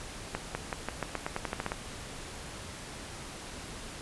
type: accelerating click train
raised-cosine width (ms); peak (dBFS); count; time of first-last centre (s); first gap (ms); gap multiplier
0.5; -16; 13; 0.35-1.719; 200; 0.89
effects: pink hiss -43 dBFS RMS until 4.01 s + resampled to 24000 Hz